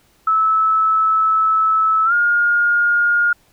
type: tone with pitch glide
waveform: sine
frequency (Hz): 1304 to 1422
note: E6 to F6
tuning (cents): -19 to +31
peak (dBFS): -12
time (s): 0.27-3.33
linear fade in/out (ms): 5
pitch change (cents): +150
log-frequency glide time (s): 2.05-2.13
effects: pink hiss -56 dBFS RMS until 3.52 s